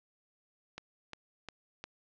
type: click train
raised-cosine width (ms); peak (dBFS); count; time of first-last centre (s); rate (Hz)
0.2; -24; 4; 0.78-1.84; 2.83
effects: low-pass 5000 Hz 12 dB/octave